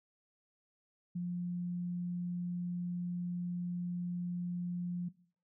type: tone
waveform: sine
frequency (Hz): 176.3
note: F3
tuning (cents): +17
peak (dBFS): -34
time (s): 1.15-5.09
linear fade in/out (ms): 10
effects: noise-tail reverb RT60 0.5 s tail -19 dB re dry